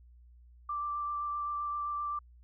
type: tone with vibrato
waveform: sine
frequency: 1174.7 Hz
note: D6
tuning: in tune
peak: -32 dBFS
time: 0.69-2.19 s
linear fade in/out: 5 ms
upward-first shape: sine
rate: 7.7 Hz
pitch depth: 11 cents each way
effects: added 60 Hz sine -54 dBFS peak until 2.43 s